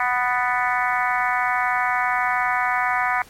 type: harmonic tone with a mistuned harmonic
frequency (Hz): 247.4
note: B3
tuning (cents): +3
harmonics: 3 / 4 / 5 / 6 / 7 / 8 / 9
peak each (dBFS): -24 / -25 / -26 / -27 / -27 / -28 / -29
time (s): 0-3.22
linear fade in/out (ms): 2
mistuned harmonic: 7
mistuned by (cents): +24
effects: pink hiss -48 dBFS RMS until 3.29 s + MP3 64 kbps